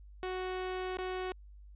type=tone with dropouts; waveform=sawtooth; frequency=370 Hz; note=F#4; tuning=in tune; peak=-31 dBFS; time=0.23-1.32 s; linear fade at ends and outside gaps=0 ms; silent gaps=0.97-0.986 s; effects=added 50 Hz sine -50 dBFS peak until 1.75 s + resampled to 8000 Hz